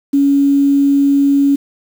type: tone with quantisation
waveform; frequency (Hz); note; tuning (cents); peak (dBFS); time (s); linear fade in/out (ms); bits
sine; 280; C#4; +18; -8; 0.13-1.56; 10; 6
effects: none